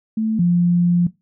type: tone pair in turn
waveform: sine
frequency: 220 / 174.61 Hz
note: A3 / F3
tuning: 0 / 0 cents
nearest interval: major third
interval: 400 cents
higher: first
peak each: -17 / -12 dBFS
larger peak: second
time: 0.17-0.39 / 0.39-1.07 s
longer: second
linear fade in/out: 5 ms
effects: noise-tail reverb RT60 0.2 s tail -18 dB re dry